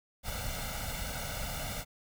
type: noise with comb filter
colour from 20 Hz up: pink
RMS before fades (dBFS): -37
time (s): 0.23-1.85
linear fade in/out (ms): 50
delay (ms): 1.4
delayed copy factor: +0.9
effects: none